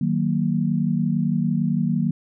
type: chord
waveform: sine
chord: D# minor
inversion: none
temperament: just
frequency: 155.56 / 186.68 / 233.3 Hz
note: D#3 / F#3 / A#3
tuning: 0 / +16 / +2 cents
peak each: -23 dBFS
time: 0.01-2.11 s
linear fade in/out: 5 ms
effects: none